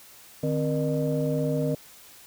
sine tone cluster, 152.1 / 262.8 / 472.5 / 605 Hz, D#3 / C4 / A#4 / D#5, -39 / +8 / +23 / -49 cents, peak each -26 / -28 / -29 / -30 dBFS, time 0.43-1.75 s, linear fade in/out 5 ms, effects tanh soft clip ceiling -15 dBFS + white hiss -50 dBFS RMS until 2.26 s

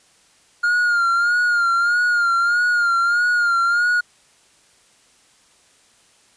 triangle tone with vibrato, 1413 Hz, F6, 20 cents sharp, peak -13 dBFS, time 0.63-4.01 s, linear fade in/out 10 ms, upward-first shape sine, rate 1.6 Hz, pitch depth 51 cents each way, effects white hiss -55 dBFS RMS until 6.36 s + resampled to 22050 Hz

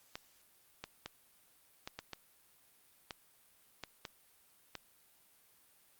clicks, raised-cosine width 0.2 ms, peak -24 dBFS, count 10, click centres 0.155 / 0.84 / 1.06 / 1.875 / 1.99 / 2.133 / 3.108 / 3.837 / 4.052 / 4.753 s, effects white hiss -67 dBFS RMS until 5.99 s + Opus 48 kbps

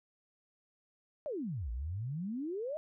sine exponential two-way sweep, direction down then up, 640 to 55 to 640 Hz, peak -35 dBFS, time 1.26-2.77 s, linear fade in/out 0 ms, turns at 1.71 s, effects none

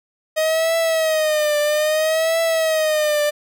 45% pulse tone with vibrato, 625 Hz, D#5, 8 cents sharp, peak -16 dBFS, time 0.36-3.31 s, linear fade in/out 20 ms, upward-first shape triangle, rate 0.61 Hz, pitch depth 100 cents each way, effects none

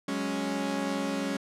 sawtooth chord, F# suspended second, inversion none, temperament equal, 185 / 207.7 / 277.2 Hz, F#3 / G#3 / C#4, 0 / 0 / 0 cents, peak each -33 / -30 / -27 dBFS, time 0.08-1.37 s, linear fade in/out 5 ms, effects low-pass 9000 Hz 12 dB/octave

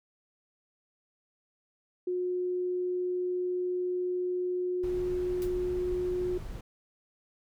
sine tone, 361.4 Hz, F#4, 41 cents flat, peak -28 dBFS, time 2.07-6.38 s, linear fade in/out 5 ms
brown noise, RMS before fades -40 dBFS, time 4.83-6.61 s, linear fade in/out 5 ms
white noise with exponential decay, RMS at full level -43 dBFS, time 5.42-5.55 s, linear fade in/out 0 ms, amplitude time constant 28 ms
effects none

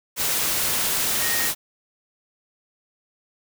sine tone in noise, 1864.7 Hz, A#6, in tune, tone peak -28 dBFS, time 1.19-1.51 s, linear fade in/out 50 ms, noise white, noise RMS -23 dBFS, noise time 0.16-1.55 s, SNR -8 dB, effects none

